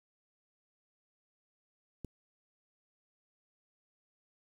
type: click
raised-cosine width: 3 ms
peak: -28 dBFS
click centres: 2.047 s
effects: 9-bit